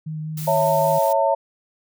sine tone with vibrato, 155.56 Hz, D#3, in tune, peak -26 dBFS, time 0.06-0.99 s, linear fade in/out 10 ms, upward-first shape sine, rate 5.1 Hz, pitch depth 13 cents each way
blue noise, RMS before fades -34 dBFS, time 0.37-1.13 s, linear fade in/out 5 ms
sine chord, A major, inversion first, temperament equal with one note detuned, 554.4 / 659.3 / 902.1 Hz, C#5 / E5 / A5, 0 / 0 / +43 cents, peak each -20 dBFS, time 0.47-1.35 s, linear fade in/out 10 ms
effects none

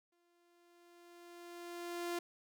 sawtooth tone with exponential growth, 346.6 Hz, F4, 13 cents flat, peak -32 dBFS, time 0.12-2.19 s, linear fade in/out 5 ms, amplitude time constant 450 ms, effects none

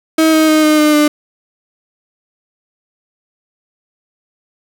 35% pulse tone with pitch steps, 318.9 / 314.7 / 310.5 / 306.4 / 302.4 / 298.4 Hz, D#4 / D#4 / D#4 / D#4 / D#4 / D4, +43 / +20 / -3 / -27 / -49 / +28 cents, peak -6 dBFS, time 0.18-1.08 s, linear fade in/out 5 ms, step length 150 ms, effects none

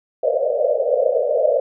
white band-pass noise, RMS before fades -18 dBFS, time 0.23-1.6 s, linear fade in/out 5 ms, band 470 to 640 Hz, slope 96 dB/octave, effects none

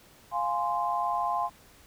sine chord, F minor, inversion none, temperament equal with one note detuned, 698.5 / 830.6 / 1042.3 Hz, F5 / Ab5 / C6, 0 / 0 / -7 cents, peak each -31 / -31 / -29 dBFS, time 0.31-1.5 s, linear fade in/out 50 ms, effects pink hiss -56 dBFS RMS until 1.86 s

